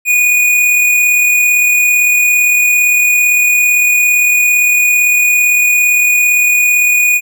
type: tone with amplitude modulation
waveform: square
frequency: 2461 Hz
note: D#7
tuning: 20 cents flat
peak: -7 dBFS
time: 0.05-7.21 s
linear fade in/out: 50 ms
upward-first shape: sine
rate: 37.7 Hz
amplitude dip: 25%
effects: none